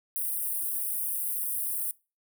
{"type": "high-pass noise", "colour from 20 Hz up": "white", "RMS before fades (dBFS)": -31, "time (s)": [0.16, 1.91], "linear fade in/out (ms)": 0, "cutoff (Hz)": 8800, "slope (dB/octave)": 96, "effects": ["noise-tail reverb RT60 0.3 s tail -23 dB re dry"]}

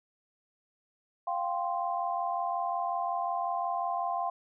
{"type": "chord", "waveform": "sine", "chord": "F suspended second", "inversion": "none", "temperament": "equal", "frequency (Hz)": [698.5, 784, 1046.5], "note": ["F5", "G5", "C6"], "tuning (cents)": [0, 0, 0], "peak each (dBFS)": [-32, -34, -34], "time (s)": [1.27, 4.3], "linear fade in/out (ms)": 5, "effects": []}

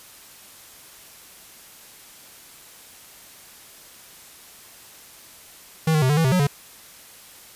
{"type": "tone with pitch steps", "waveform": "square", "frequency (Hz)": [159.8, 153.9, 129.6, 147.9, 163.3, 130.8, 182.5, 142.7], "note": ["D#3", "D#3", "C3", "D3", "E3", "C3", "F#3", "D3"], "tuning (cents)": [47, -19, -16, 13, -16, 0, -24, -49], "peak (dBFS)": -17, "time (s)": [5.87, 6.47], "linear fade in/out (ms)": 5, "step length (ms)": 75, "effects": ["white hiss -46 dBFS RMS until 7.55 s", "resampled to 32000 Hz"]}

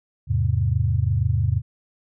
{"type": "chord", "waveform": "sine", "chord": "E augmented", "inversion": "none", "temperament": "equal with one note detuned", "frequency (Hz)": [82.41, 104.61, 130.81], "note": ["E2", "G#2", "B#2"], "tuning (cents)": [0, 13, 0], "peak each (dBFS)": [-23, -21, -23], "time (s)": [0.27, 1.62], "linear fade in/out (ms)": 50, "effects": []}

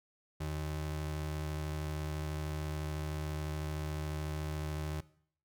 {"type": "ring-modulated tone", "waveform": "square", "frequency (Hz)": 116.8, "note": "A#2", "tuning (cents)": 4, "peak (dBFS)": -33, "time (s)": [0.4, 5.01], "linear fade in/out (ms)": 10, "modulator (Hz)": 36.9, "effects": ["noise-tail reverb RT60 0.6 s tail -19 dB re dry"]}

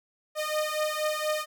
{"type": "beating tone pair", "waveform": "sawtooth", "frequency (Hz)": [610, 614.2], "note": ["D#5", "D#5"], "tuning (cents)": [-34, -23], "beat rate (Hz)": 4.2, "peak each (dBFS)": -26, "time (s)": [0.35, 1.46], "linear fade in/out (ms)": 50, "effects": []}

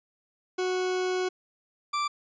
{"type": "tone pair in turn", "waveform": "40% pulse", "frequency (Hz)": [368.2, 1172], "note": ["F#4", "D6"], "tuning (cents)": [-8, -4], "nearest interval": "octave + minor sixth", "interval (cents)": 2004, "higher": "second", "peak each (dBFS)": -25, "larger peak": "neither", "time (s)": [[0.58, 1.29], [1.93, 2.08]], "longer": "first", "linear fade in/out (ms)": 10, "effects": ["resampled to 16000 Hz"]}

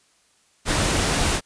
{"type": "noise", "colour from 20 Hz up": "pink", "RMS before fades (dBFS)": -21, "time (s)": [0.65, 1.41], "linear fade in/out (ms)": 50, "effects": ["white hiss -61 dBFS RMS until 1.45 s", "resampled to 22050 Hz"]}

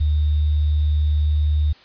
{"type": "tone with sample-and-hold", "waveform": "sine", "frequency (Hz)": 75.3, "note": "D2", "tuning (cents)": 44, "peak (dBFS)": -15, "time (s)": [0, 1.73], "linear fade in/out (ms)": 10, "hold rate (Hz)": 3675, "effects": ["white hiss -49 dBFS RMS until 1.84 s", "resampled to 11025 Hz"]}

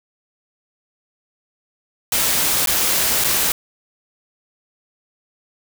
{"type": "noise with dropouts", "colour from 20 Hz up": "white", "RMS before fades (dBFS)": -18, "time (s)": [2.12, 3.52], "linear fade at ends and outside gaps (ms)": 2, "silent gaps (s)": [[2.66, 2.672], [3.24, 3.244]], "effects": []}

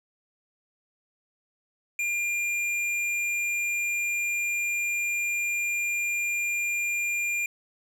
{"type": "tone with hard clipping", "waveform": "sine", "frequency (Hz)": 2400, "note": "D7", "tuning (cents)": 37, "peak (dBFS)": -27, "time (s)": [1.99, 7.46], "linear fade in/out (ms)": 2, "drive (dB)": 9, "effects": []}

